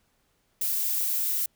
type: noise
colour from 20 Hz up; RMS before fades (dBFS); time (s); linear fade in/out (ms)
violet; -27; 0.61-1.46; 5
effects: pink hiss -70 dBFS RMS until 1.55 s